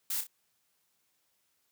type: noise with echo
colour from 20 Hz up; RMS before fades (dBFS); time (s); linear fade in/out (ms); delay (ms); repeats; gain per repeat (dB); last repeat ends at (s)
blue; -33; 0.1-0.21; 5; 30; 2; -8; 0.27
effects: white hiss -75 dBFS RMS until 1.71 s + high-pass 60 Hz 12 dB/octave